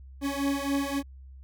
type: beating tone pair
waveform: 40% pulse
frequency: 277.2 / 280.9 Hz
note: C#4 / C#4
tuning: 0 / +23 cents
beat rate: 3.7 Hz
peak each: -28 / -29 dBFS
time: 0.21-1.03 s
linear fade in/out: 50 ms
effects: added 66 Hz sine -44 dBFS peak until 1.43 s